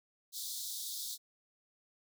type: high-pass noise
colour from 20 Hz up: pink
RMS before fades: -41 dBFS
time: 0.32-1.18 s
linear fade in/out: 50 ms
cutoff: 3500 Hz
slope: 96 dB/octave
effects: none